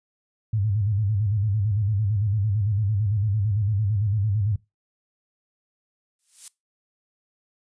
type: tone with vibrato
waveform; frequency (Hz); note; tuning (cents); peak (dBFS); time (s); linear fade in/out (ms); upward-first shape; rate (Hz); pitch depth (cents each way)
sine; 103.5; G#2; -5; -20; 0.53-4.56; 5; square; 8.9; 100
type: noise with exponential growth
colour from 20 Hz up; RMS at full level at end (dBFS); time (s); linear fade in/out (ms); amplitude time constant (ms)
violet; -30; 6.19-6.48; 2; 63
effects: noise-tail reverb RT60 0.2 s tail -20 dB re dry + resampled to 22050 Hz